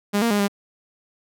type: tone with pitch steps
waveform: sawtooth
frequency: 203.8 / 232.8 / 205.3 / 200.9 Hz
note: G#3 / A#3 / G#3 / G3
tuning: -32 / -2 / -20 / +43 cents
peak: -14 dBFS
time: 0.13-0.482 s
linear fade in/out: 20 ms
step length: 88 ms
effects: none